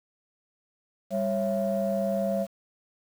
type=tone cluster; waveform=sine; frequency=198.1 / 549 / 669 Hz; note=G3 / C#5 / E5; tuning=+18 / -17 / +25 cents; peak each=-28 dBFS; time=1.1-2.47 s; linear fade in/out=50 ms; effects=tanh soft clip ceiling -17 dBFS + 8-bit